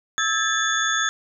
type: tone cluster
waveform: sine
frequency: 1303 / 1620 / 1745 / 3480 / 6620 Hz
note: E6 / G#6 / A6 / A7 / G#8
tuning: -20 / -43 / -15 / -20 / -6 cents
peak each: -26 dBFS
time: 0.18-1.09 s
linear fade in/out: 0 ms
effects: none